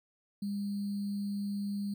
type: tone with sample-and-hold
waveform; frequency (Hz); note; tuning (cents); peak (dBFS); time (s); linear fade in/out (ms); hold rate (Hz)
sine; 201.7; G3; +50; -32; 0.42-1.94; 5; 4410
effects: none